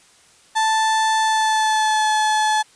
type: tone with pitch glide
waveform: 35% pulse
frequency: 880 to 860.4 Hz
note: A5 to A5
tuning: 0 to -39 cents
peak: -14 dBFS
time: 0.55-2.63 s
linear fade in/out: 20 ms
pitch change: -39 cents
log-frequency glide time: 1.19-2.1 s
effects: white hiss -52 dBFS RMS until 2.75 s + resampled to 22050 Hz